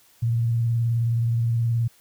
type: tone with vibrato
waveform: sine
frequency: 116.54 Hz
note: A#2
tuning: in tune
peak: -19 dBFS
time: 0.22-1.88 s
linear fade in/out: 10 ms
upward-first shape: sine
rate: 19 Hz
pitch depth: 38 cents each way
effects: white hiss -57 dBFS RMS until 2 s